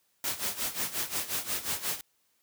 white noise with tremolo, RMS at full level -30 dBFS, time 0.24-2.01 s, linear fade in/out 2 ms, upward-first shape sine, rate 5.6 Hz, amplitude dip 80%, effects white hiss -72 dBFS RMS until 2.42 s + high-pass 60 Hz 12 dB/octave

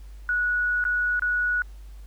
sine tone with dropouts, 1465 Hz, F#6, 18 cents flat, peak -21 dBFS, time 0.29-1.62 s, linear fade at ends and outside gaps 1 ms, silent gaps 0.84-0.851 / 1.195-1.221 s, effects added 50 Hz sine -39 dBFS peak until 2.06 s + pink hiss -59 dBFS RMS until 2.06 s

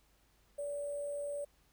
sine tone with sample-and-hold, 575 Hz, D5, 37 cents flat, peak -36 dBFS, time 0.58-1.45 s, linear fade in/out 10 ms, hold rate 8820 Hz, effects added 50 Hz sine -70 dBFS peak until 1.72 s + pink hiss -71 dBFS RMS until 1.72 s

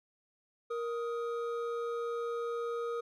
triangle tone pair together, 468.9 / 1251.8 Hz, A#4 / D#6, +10 / +10 cents, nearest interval octave + perfect fourth, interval 1700 cents, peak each -32 / -39 dBFS, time 0.7-3.01 s, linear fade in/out 10 ms, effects none

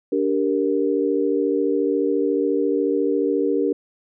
sine chord, G minor, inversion second, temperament equal with one note detuned, 289.8 / 392 / 466.2 Hz, D4 / G4 / Bb4, -23 / 0 / 0 cents, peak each -22 dBFS, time 0.12-3.73 s, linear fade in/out 5 ms, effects none

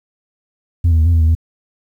sine tone with pitch steps, 85.4 / 81.3 / 79.1 / 85.4 / 82.2 / 79.7 / 81.5 Hz, F2 / E2 / D#2 / F2 / E2 / D#2 / E2, -38 / -23 / +29 / -38 / -4 / +42 / -19 cents, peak -6 dBFS, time 0.84-1.351 s, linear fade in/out 10 ms, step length 73 ms, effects tanh soft clip ceiling -8 dBFS + 8-bit

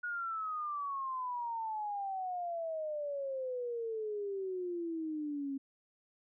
sine exponential sweep, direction down, 1455 to 270 Hz, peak -35 dBFS, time 0.03-5.58 s, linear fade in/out 10 ms, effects none

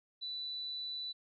sine tone, 3974 Hz, B7, 10 cents sharp, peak -38 dBFS, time 0.21-1.13 s, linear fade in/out 20 ms, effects none

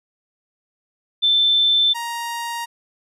sine / sawtooth tone pair in turn, 3540 / 937.6 Hz, A7 / A#5, +10 / +10 cents, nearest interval octave + major seventh, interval 2300 cents, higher first, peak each -13 / -21 dBFS, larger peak first, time 1.22-1.94 / 1.94-2.66 s, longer neither, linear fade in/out 20 ms, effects resampled to 32000 Hz

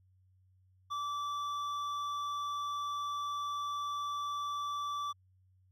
sine tone with hard clipping, 1161 Hz, D6, 20 cents flat, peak -36 dBFS, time 0.9-5.13 s, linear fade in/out 20 ms, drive 8 dB, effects added 93 Hz sine -64 dBFS peak until 5.71 s

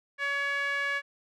sawtooth tone with band-pass filter, 564 Hz, C#5, 30 cents sharp, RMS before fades -30 dBFS, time 0.18-1.02 s, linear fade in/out 50 ms, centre 1900 Hz, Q 6.1, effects none

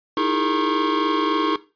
square tone cluster, 312.5 / 336 / 406.9 / 454.7 / 1085 Hz, D#4 / E4 / G#4 / A#4 / C#6, +8 / +33 / -35 / -43 / -37 cents, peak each -24 / -28 / -29 / -29 / -24 dBFS, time 0.17-1.56 s, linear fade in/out 2 ms, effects noise-tail reverb RT60 0.3 s tail -17 dB re dry + resampled to 11025 Hz

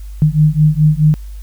sine beating tone pair, 150.8 / 155.5 Hz, D3 / D#3, +46 / -1 cents, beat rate 4.7 Hz, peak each -11 dBFS, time 0.22-1.14 s, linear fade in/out 0 ms, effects added 50 Hz sine -26 dBFS peak until 1.42 s + white hiss -49 dBFS RMS until 1.42 s

